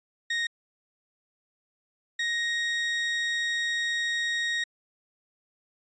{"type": "tone pair in turn", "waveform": "30% pulse", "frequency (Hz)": [1864.7, 1874.1], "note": ["A#6", "A#6"], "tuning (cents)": [0, 9], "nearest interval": "unison", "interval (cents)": 9, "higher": "second", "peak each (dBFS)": -23, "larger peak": "neither", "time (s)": [[0.3, 0.47], [2.19, 4.64]], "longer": "second", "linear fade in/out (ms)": 5, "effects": ["resampled to 16000 Hz"]}